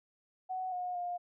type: tone with pitch steps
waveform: sine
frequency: 745 / 722 / 708 Hz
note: F#5 / F#5 / F5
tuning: +12 / -43 / +23 cents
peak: -34 dBFS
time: 0.49-1.18 s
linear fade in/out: 20 ms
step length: 230 ms
effects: none